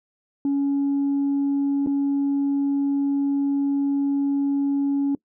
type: tone with dropouts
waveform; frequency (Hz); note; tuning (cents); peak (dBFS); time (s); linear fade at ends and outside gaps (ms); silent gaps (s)
sine; 280; C#4; +18; -17; 0.45-5.15; 2; 1.863-1.871
effects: noise-tail reverb RT60 0.1 s tail -23 dB re dry + tanh soft clip ceiling -17 dBFS